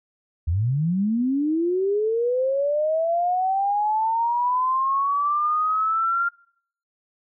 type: linear sweep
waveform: sine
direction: up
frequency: 75.3 to 1396.9 Hz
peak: -19 dBFS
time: 0.47-6.29 s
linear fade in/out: 10 ms
effects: noise-tail reverb RT60 0.6 s tail -24 dB re dry